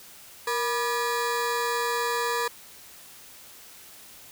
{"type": "ring-modulated tone", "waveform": "25% pulse", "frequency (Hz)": 724, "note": "F#5", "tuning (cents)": -38, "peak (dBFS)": -18, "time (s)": [0.47, 2.48], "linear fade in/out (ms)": 5, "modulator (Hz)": 254, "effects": ["white hiss -48 dBFS RMS until 4.31 s"]}